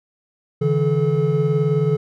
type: tone cluster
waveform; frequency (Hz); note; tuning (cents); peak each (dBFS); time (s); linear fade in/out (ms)
triangle; 141.4 / 160.3 / 429.9; C#3 / E3 / A4; +35 / -48 / -40; -18; 0.61-1.97; 10
effects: none